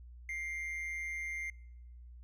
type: tone with amplitude modulation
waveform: triangle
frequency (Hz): 2100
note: C7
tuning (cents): +6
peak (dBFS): -33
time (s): 0.29-1.5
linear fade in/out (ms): 2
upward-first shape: sine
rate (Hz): 161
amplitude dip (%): 45
effects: noise-tail reverb RT60 1.0 s tail -26 dB re dry + added 60 Hz sine -49 dBFS peak until 2.23 s